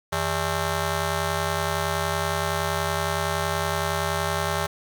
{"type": "ring-modulated tone", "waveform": "10% pulse", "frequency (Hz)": 246.9, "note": "B3", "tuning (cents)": 0, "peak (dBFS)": -12, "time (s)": [0.12, 4.67], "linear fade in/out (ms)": 10, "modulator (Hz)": 335, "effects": []}